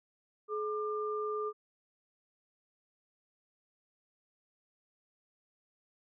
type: tone pair together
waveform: sine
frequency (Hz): 425.7 / 1197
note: G#4 / D6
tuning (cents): +43 / +33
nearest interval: octave + tritone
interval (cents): 1790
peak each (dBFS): -34 / -37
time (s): 0.48-1.53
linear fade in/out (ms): 50
effects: none